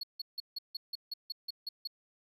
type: tone bursts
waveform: triangle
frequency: 4355 Hz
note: C#8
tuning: 31 cents flat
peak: -34 dBFS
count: 11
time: 0.01-1.874 s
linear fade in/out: 5 ms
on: 24 ms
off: 160 ms
effects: none